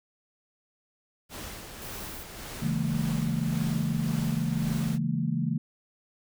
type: noise with tremolo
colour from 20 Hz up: pink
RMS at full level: -39 dBFS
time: 1.29-4.99 s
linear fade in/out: 50 ms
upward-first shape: sine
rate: 1.8 Hz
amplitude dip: 40%
type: noise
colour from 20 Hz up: violet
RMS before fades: -44 dBFS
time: 1.82-2.23 s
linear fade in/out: 0 ms
type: chord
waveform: sine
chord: A# half-diminished seventh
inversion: first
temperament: equal with one note detuned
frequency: 138.59 / 164.81 / 207.7 / 228.7 Hz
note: C#3 / E3 / G#3 / A#3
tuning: 0 / 0 / 0 / -33 cents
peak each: -31 / -29 / -34 / -31 dBFS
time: 2.62-5.58 s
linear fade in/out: 5 ms
effects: none